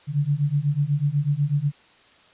sine beating tone pair, 140.4 / 148.5 Hz, C#3 / D3, +22 / +20 cents, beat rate 8.1 Hz, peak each -23 / -22 dBFS, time 0.07-1.72 s, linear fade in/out 50 ms, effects white hiss -54 dBFS RMS until 2.33 s + resampled to 8000 Hz

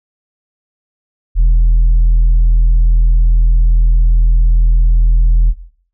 sine tone, 41.2 Hz, E1, in tune, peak -3 dBFS, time 1.35-5.54 s, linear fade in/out 50 ms, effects noise-tail reverb RT60 0.6 s tail -17 dB re dry + tanh soft clip ceiling -5 dBFS

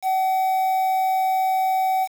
triangle tone with quantisation, 757 Hz, F#5, 39 cents sharp, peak -16 dBFS, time 0.02-2.08 s, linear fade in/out 50 ms, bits 6, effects none

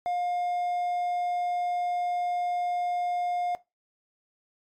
triangle tone, 710 Hz, F5, 28 cents sharp, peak -24 dBFS, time 0.06-3.55 s, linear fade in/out 0 ms, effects noise-tail reverb RT60 0.2 s tail -17 dB re dry + MP3 96 kbps

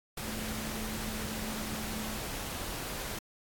sine tone in noise, 217.2 Hz, A3, 22 cents flat, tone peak -39 dBFS, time 0.22-2.17 s, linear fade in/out 5 ms, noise pink, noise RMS -38 dBFS, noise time 0.17-3.19 s, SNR -4 dB, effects AAC 64 kbps

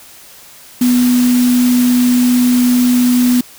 sine tone in noise, 246.9 Hz, B3, in tune, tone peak -8 dBFS, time 0.81-3.41 s, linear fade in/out 5 ms, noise white, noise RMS -23 dBFS, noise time 0.81-3.41 s, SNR +12 dB, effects white hiss -39 dBFS RMS until 3.58 s

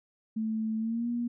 sine tone with pitch glide, 220 to 238.5 Hz, A3 to A#3, 0 to +40 cents, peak -28 dBFS, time 0.36-1.28 s, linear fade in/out 10 ms, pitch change +140 cents, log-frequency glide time 0.78-1.08 s, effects none

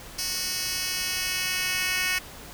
10% pulse tone with high-pass filter sweep, 368.1 Hz, F#4, 9 cents flat, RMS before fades -28 dBFS, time 0.18-2.19 s, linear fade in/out 10 ms, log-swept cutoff 4500 to 2300 Hz, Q 1.5, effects pink hiss -43 dBFS RMS until 2.53 s

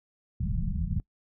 pink low-pass noise, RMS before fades -29 dBFS, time 0.4-1 s, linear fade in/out 2 ms, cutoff 210 Hz, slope 96 dB/octave, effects noise-tail reverb RT60 0.1 s tail -22 dB re dry

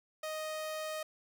sawtooth tone, 623 Hz, D#5, 2 cents sharp, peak -33 dBFS, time 0.23-1.03 s, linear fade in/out 5 ms, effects none

